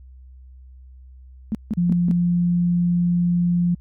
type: tone bursts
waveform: sine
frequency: 216.6 Hz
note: A3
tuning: 27 cents flat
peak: -19 dBFS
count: 4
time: 1.52-2.112 s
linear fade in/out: 0 ms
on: 28 ms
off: 160 ms
type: tone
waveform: sine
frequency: 174.61 Hz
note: F3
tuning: in tune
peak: -16 dBFS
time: 1.77-3.75 s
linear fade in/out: 10 ms
effects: added 64 Hz sine -41 dBFS peak until 3.8 s